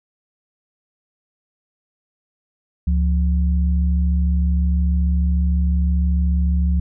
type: tone pair together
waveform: sine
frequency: 70.4 / 176.73 Hz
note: C#2 / F3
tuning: +27 / +21 cents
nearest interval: octave + major third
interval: 1594 cents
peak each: -15 / -23 dBFS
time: 2.87-6.8 s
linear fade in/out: 5 ms
effects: none